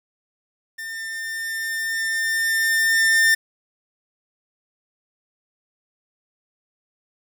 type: tone with level ramp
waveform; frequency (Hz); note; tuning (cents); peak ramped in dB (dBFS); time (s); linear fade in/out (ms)
45% pulse; 1801; A6; +40; -30 to -13; 0.78-3.35; 10
effects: 9-bit